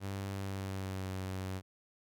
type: tone with pitch glide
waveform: sawtooth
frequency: 98 to 94.33 Hz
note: G2 to F#2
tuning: 0 to +34 cents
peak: -33 dBFS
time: 0-1.62 s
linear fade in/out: 50 ms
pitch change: -66 cents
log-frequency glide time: 0.36-1.11 s
effects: none